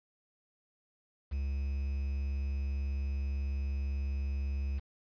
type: tone with quantisation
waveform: triangle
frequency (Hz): 69.1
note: C#2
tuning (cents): -5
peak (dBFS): -29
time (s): 1.31-4.8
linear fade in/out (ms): 20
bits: 9
effects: resampled to 11025 Hz